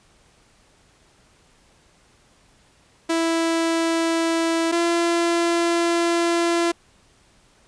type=tone pair in turn; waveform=sawtooth; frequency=330 / 340.1 Hz; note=E4 / F4; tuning=+2 / -46 cents; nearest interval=minor second; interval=52 cents; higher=second; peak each=-15 / -14 dBFS; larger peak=second; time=3.09-4.72 / 4.72-6.72 s; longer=second; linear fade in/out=10 ms; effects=pink hiss -57 dBFS RMS until 7.67 s + resampled to 22050 Hz